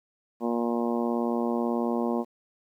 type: harmonic tone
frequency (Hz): 118.2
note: A#2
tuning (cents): +24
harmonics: 2 / 3 / 4 / 5 / 6 / 7 / 8 / 9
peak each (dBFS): -27 / -31 / -33 / -35 / -37 / -38 / -39 / -40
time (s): 0.4-2.25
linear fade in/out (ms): 50
effects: 10-bit